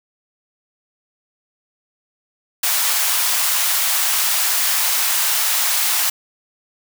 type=high-pass noise; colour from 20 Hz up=white; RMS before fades=-18 dBFS; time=2.63-6.1 s; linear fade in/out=5 ms; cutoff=720 Hz; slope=24 dB/octave; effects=none